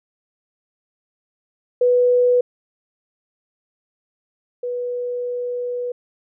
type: tone pair in turn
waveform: sine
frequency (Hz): 492.8 / 490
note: B4 / B4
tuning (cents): -4 / -14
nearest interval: unison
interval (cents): 10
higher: first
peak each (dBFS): -12 / -22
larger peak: first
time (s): 1.81-2.41 / 4.63-5.92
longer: second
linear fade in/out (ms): 5
effects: none